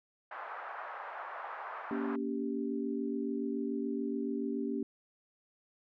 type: band-pass noise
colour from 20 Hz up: white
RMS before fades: -43 dBFS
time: 0.31-2.16 s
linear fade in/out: 5 ms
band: 650 to 1400 Hz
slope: 24 dB/octave
type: chord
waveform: sine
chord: G diminished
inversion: first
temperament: just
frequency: 235.2 / 282.2 / 392 Hz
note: Bb3 / Db4 / G4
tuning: +16 / +31 / 0 cents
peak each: -36 / -36 / -38 dBFS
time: 1.91-4.83 s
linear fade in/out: 2 ms
effects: none